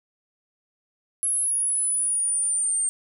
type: linear sweep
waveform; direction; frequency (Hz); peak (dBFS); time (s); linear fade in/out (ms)
sine; down; 10840 to 8670; -21; 1.23-2.89; 0
effects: none